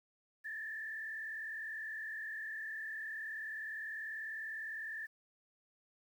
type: tone with frequency modulation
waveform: sine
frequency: 1760 Hz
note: A6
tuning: in tune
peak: -40 dBFS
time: 0.44-5.07 s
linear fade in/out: 20 ms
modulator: 39.7 Hz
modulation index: 1.4
effects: 11-bit